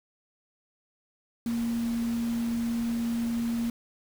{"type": "tone in noise", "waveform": "sine", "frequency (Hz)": 233.1, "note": "A#3", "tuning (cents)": 0, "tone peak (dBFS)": -26, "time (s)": [1.46, 3.7], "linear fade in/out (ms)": 2, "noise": "pink", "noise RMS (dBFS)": -43, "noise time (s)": [1.46, 3.7], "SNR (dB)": 14, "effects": []}